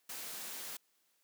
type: noise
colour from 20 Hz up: white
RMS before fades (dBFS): -44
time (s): 0.09-0.77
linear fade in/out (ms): 5
effects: white hiss -75 dBFS RMS until 1.23 s + high-pass 200 Hz 12 dB/octave